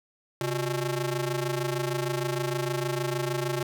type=ring-modulated tone; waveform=sawtooth; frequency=244.5 Hz; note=B3; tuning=17 cents flat; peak=-20 dBFS; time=0.41-3.63 s; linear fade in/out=2 ms; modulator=109 Hz; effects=none